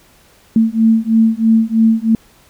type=beating tone pair; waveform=sine; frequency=222.5 / 225.6 Hz; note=A3 / A3; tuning=+20 / +44 cents; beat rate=3.1 Hz; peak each=-12 dBFS; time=0.56-2.15 s; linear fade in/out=2 ms; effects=pink hiss -49 dBFS RMS until 2.49 s